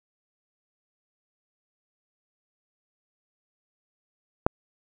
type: click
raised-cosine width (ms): 1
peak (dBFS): -4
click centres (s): 4.465
effects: none